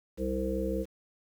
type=harmonic tone; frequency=65.1 Hz; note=C2; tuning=8 cents flat; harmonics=1 / 3 / 5 / 7 / 8; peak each=-35 / -35 / -35 / -35 / -35 dBFS; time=0.17-0.86 s; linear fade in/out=50 ms; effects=9-bit